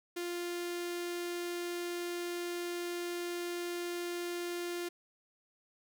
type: tone with notch filter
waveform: sawtooth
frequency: 349.2 Hz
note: F4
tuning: in tune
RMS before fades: -38 dBFS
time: 0.16-4.89 s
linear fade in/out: 10 ms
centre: 860 Hz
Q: 1.1
effects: none